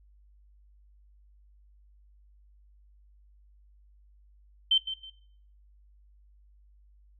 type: tone with echo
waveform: sine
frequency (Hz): 3100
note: G7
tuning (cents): -20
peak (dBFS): -19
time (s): 4.71-4.78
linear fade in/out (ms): 5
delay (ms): 160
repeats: 2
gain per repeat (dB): -11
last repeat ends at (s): 5.1
effects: noise-tail reverb RT60 0.6 s tail -18 dB re dry + added 50 Hz sine -56 dBFS peak until 7.19 s